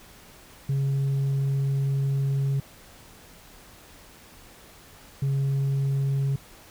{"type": "tone pair in turn", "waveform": "sine", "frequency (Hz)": [137.4, 137.4], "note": ["C#3", "C#3"], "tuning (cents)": [-15, -15], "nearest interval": "unison", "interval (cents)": 0, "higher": "neither", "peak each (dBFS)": -19, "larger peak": "neither", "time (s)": [[0.69, 2.6], [5.22, 6.36]], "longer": "first", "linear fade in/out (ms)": 5, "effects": ["tanh soft clip ceiling -21 dBFS", "pink hiss -50 dBFS RMS until 6.7 s"]}